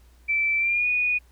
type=tone with pitch glide; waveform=sine; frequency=2328 to 2466 Hz; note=D7 to D#7; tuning=-16 to -16 cents; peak=-20 dBFS; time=0.28-1.19 s; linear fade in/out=20 ms; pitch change=+100 cents; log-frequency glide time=0.58-0.87 s; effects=added 60 Hz sine -51 dBFS peak until 1.31 s + pink hiss -62 dBFS RMS until 1.31 s